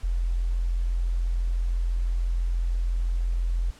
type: tone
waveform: sine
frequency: 42.99 Hz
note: F1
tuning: 27 cents flat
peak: -22 dBFS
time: 0.03-3.71 s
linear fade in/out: 10 ms
effects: pink hiss -52 dBFS RMS until 3.79 s + low-pass 9000 Hz 12 dB/octave